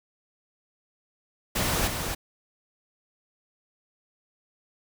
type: noise with echo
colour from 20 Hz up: pink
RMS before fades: -26 dBFS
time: 1.55-1.88 s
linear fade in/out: 10 ms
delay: 270 ms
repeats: 1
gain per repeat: -5 dB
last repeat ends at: 2.15 s
effects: none